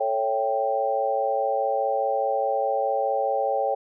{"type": "chord", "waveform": "sine", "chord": "A dominant seventh", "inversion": "none", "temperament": "equal", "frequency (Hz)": [440, 554.4, 659.3, 784], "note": ["A4", "C#5", "E5", "G5"], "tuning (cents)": [0, 0, 0, 0], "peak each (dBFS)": [-30, -25, -31, -25], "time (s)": [0, 3.75], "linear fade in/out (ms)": 10, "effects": []}